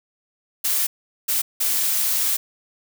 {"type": "noise bursts at uneven times", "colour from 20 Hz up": "blue", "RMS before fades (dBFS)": -21, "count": 3, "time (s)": [[0.64, 0.87], [1.28, 1.42], [1.6, 2.37]], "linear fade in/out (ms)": 10, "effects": []}